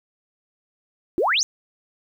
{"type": "exponential sweep", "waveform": "sine", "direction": "up", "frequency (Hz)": [311.1, 6760], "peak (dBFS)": -17, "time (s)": [1.18, 1.43], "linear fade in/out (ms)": 0, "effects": ["9-bit"]}